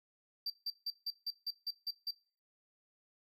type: tone bursts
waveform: triangle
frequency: 4680 Hz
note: D8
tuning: 7 cents flat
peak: -34 dBFS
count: 9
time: 0.46-2.109 s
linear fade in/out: 5 ms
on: 41 ms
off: 160 ms
effects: noise-tail reverb RT60 0.4 s tail -21 dB re dry